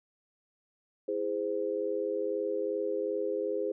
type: chord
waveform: sine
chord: E augmented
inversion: none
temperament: just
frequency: 329.6 / 412 / 515 Hz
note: E4 / G#4 / B#4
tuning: 0 / -14 / -28 cents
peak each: -37 / -32 / -33 dBFS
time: 1.08-3.72 s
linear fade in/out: 5 ms
effects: none